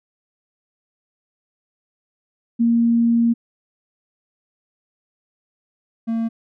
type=tone pair in turn; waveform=sine / triangle; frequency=233.1 / 227.5 Hz; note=A#3 / A#3; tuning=0 / -42 cents; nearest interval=unison; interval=42 cents; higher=first; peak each=-13 / -17 dBFS; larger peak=first; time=2.59-3.34 / 6.07-6.29 s; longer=first; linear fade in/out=20 ms; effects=none